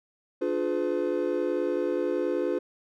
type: chord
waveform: triangle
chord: D diminished seventh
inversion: none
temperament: just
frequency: 293.7 / 352.4 / 422.9 / 507.5 Hz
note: D4 / F4 / Ab4 / Cb5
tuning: 0 / +16 / +31 / +47 cents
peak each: -30 / -27 / -30 / -28 dBFS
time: 0.41-2.59 s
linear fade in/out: 10 ms
effects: none